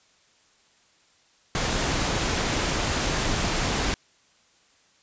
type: noise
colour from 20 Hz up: pink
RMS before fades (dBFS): -25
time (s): 1.55-3.94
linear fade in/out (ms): 0
effects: white hiss -61 dBFS RMS until 5.02 s + resampled to 16000 Hz